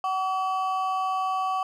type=ring-modulated tone; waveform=triangle; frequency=947 Hz; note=A#5; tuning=27 cents sharp; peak=-19 dBFS; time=0.04-1.63 s; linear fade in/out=2 ms; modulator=193 Hz; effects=none